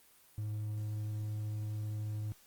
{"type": "tone", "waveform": "triangle", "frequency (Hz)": 106.4, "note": "G#2", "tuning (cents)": 42, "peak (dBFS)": -33, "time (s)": [0.38, 2.32], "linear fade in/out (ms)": 0, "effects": ["white hiss -63 dBFS RMS until 2.46 s", "Opus 24 kbps"]}